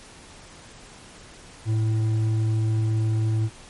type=tone with hard clipping; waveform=sine; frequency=110 Hz; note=A2; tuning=in tune; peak=-21 dBFS; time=1.65-3.5 s; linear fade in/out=50 ms; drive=5 dB; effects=pink hiss -46 dBFS RMS until 3.69 s + MP3 48 kbps